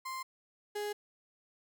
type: tone pair in turn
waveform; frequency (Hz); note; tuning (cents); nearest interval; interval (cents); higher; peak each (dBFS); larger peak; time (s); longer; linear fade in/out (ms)
35% pulse; 1046.5 / 415.3; C6 / G#4; 0 / 0; octave + major third; 1600; first; -36 / -33; second; 0.05-0.23 / 0.75-0.93; neither; 10
effects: none